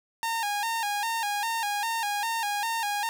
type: tone with vibrato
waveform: sawtooth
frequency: 866 Hz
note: A5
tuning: 28 cents flat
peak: -23 dBFS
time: 0.23-3.09 s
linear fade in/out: 0 ms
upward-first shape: square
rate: 2.5 Hz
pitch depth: 93 cents each way
effects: none